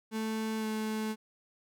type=tone with pitch glide; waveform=35% pulse; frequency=220 to 217.3 Hz; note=A3 to A3; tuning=0 to -21 cents; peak=-30 dBFS; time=0.11-1.16 s; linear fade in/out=50 ms; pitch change=-21 cents; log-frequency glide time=0.58-0.66 s; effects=none